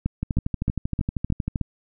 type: two click trains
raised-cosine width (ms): 5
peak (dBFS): -12 / -10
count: 18 / 6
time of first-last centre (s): 0.23-1.558 / 0.06-1.613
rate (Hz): 12.8 / 3.22
effects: none